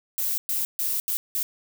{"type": "noise bursts at uneven times", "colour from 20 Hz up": "violet", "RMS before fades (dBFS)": -26, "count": 5, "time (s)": [[0.18, 0.38], [0.49, 0.65], [0.79, 1], [1.08, 1.17], [1.35, 1.43]], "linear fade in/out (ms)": 0, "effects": []}